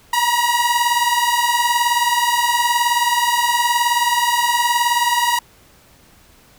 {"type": "beating tone pair", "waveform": "sawtooth", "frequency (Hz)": [948, 967], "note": ["A#5", "B5"], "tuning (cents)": [29, -37], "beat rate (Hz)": 19, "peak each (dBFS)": -14, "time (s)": [0.13, 5.39], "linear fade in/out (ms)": 5, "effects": ["pink hiss -50 dBFS RMS until 6.58 s"]}